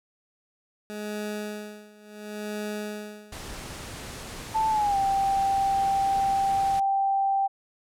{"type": "tone with tremolo", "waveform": "20% pulse", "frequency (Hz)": 210, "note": "G#3", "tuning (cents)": 19, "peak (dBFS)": -25, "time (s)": [0.9, 3.39], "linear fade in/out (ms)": 0, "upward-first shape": "sine", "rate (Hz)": 0.71, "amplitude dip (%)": 90}
{"type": "low-pass noise", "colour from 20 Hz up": "pink", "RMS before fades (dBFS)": -39, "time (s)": [3.32, 6.8], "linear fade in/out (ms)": 5, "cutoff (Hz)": 11000, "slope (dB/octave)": 24}
{"type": "tone with pitch glide", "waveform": "sine", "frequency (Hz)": [880, 784], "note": ["A5", "G5"], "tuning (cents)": [0, 0], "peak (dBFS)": -21, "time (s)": [4.54, 7.48], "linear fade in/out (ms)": 20, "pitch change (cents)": -200, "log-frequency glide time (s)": [4.7, 4.98]}
{"effects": []}